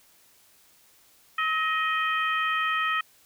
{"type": "harmonic tone with a mistuned harmonic", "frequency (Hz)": 625, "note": "D#5", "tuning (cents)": 8, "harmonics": [2, 3, 4, 5], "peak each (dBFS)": [-26, -28, -32, -35], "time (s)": [1.38, 3.01], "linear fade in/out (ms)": 5, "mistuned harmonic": 2, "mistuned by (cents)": 42, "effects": ["white hiss -59 dBFS RMS until 3.25 s"]}